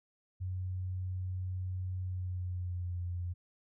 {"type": "tone with pitch glide", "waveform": "sine", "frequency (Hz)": [92.2, 88.34], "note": ["F#2", "F2"], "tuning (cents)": [-6, 20], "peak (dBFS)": -34, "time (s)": [0.4, 3.34], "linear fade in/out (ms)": 20, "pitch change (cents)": -74, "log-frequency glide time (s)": [2.02, 3], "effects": []}